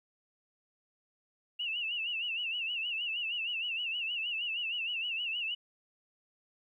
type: tone with vibrato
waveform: sine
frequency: 2775 Hz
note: F7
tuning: 12 cents flat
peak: -32 dBFS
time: 1.59-5.55 s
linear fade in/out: 10 ms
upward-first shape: sine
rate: 6.4 Hz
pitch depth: 110 cents each way
effects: 12-bit